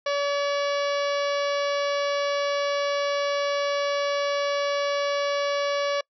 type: harmonic tone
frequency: 570 Hz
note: C#5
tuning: 48 cents sharp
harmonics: 1 / 2 / 3 / 4 / 5 / 6 / 7 / 8 / 9 / 10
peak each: -24 / -30 / -34 / -36 / -38 / -40 / -41 / -42 / -43 / -44 dBFS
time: 0.06-6.01 s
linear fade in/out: 5 ms
effects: noise-tail reverb RT60 0.1 s tail -26 dB re dry